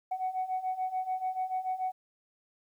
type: beating tone pair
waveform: sine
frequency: 742 / 748.9 Hz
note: F#5 / F#5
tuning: +5 / +21 cents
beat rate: 6.9 Hz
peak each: -34 / -31 dBFS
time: 0.11-1.92 s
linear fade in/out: 10 ms
effects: tanh soft clip ceiling -25 dBFS + 11-bit